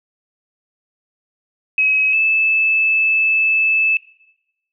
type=tone pair in turn; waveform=sine; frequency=2553 / 2620 Hz; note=D#7 / E7; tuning=+44 / -11 cents; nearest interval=unison; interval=45 cents; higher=second; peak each=-12 dBFS; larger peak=neither; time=1.78-2.13 / 2.13-3.97 s; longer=second; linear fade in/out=2 ms; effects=noise-tail reverb RT60 0.9 s tail -19 dB re dry